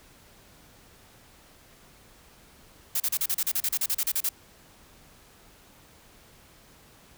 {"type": "noise bursts", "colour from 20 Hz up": "blue", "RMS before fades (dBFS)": -26, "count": 16, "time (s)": [2.95, 4.291], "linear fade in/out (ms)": 5, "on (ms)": 51, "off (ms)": 35, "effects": ["pink hiss -55 dBFS RMS until 7.17 s"]}